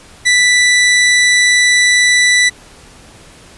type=tone; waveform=sawtooth; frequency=1975.5 Hz; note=B6; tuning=in tune; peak=-4 dBFS; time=0.25-2.5 s; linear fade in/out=20 ms; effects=pink hiss -40 dBFS RMS until 3.57 s + resampled to 24000 Hz